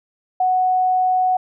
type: tone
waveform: sine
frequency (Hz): 740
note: F#5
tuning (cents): 0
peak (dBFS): -14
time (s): 0.4-1.37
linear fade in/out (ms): 5
effects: none